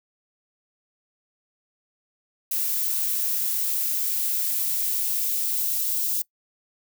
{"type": "noise with high-pass filter sweep", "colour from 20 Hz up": "violet", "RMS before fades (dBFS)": -25, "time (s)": [2.51, 6.22], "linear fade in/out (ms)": 5, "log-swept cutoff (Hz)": [560, 3400], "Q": 0.86, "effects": ["noise-tail reverb RT60 0.1 s tail -22 dB re dry"]}